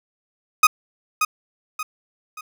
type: tone with echo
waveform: 30% pulse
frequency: 1250 Hz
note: D#6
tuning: 8 cents sharp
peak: -6 dBFS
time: 0.63-0.67 s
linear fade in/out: 5 ms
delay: 580 ms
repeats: 3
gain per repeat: -8 dB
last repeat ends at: 2.41 s
effects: none